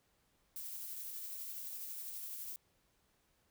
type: noise with tremolo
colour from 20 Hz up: violet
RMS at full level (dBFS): -44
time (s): 0.56-2.56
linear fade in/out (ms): 0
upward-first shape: sine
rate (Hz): 12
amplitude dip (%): 25
effects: pink hiss -75 dBFS RMS until 3.5 s